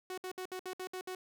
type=tone bursts; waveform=sawtooth; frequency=370 Hz; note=F#4; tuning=in tune; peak=-35 dBFS; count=8; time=0.1-1.15 s; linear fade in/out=2 ms; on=77 ms; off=62 ms; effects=none